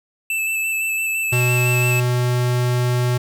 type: tone with vibrato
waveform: square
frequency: 2637 Hz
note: E7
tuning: in tune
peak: -20 dBFS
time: 0.3-2 s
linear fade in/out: 2 ms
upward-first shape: square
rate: 5.9 Hz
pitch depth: 14 cents each way
type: tone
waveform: square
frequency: 123.47 Hz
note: B2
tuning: in tune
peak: -17 dBFS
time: 1.32-3.18 s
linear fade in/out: 10 ms
effects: none